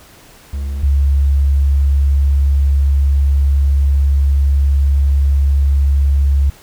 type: tone pair in turn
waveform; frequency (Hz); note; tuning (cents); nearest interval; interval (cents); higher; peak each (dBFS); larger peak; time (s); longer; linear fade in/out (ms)
triangle / sine; 69.3 / 69.62; C#2 / C#2; 0 / +8; unison; 8; second; -16 / -9; second; 0.53-0.83 / 0.83-6.5; second; 5
effects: pink hiss -43 dBFS RMS until 6.62 s